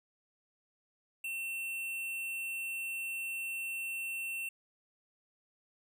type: tone with hard clipping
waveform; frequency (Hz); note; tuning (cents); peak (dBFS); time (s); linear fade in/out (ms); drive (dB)
sine; 2700; E7; +41; -37; 1.24-4.49; 5; 13
effects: none